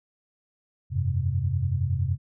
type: chord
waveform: sine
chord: F suspended second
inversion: none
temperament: equal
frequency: 87.31 / 98 / 130.81 Hz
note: F2 / G2 / C3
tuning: 0 / 0 / 0 cents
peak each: -27 dBFS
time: 0.9-2.18 s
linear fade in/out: 50 ms
effects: none